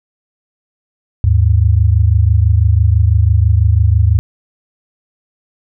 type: tone pair together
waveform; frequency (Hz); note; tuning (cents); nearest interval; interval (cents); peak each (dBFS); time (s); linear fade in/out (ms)
sine; 77.78 / 103.82; D#2 / G#2; 0 / 0; perfect fourth; 500; -10; 1.24-4.19; 0
effects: none